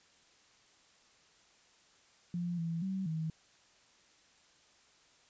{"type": "tone with pitch steps", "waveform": "sine", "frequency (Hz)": [174.3, 166, 190.7, 159.5], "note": ["F3", "E3", "G3", "D#3"], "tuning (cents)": [-3, 12, -47, 43], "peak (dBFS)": -33, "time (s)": [2.34, 3.3], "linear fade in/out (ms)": 2, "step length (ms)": 240, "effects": ["white hiss -65 dBFS RMS until 5.29 s", "resampled to 16000 Hz"]}